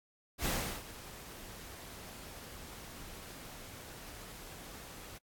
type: noise with ADSR envelope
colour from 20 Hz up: pink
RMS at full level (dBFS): -33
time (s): 0.38-5.18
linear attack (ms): 73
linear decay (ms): 370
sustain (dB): -16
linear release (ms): 4
effects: AAC 64 kbps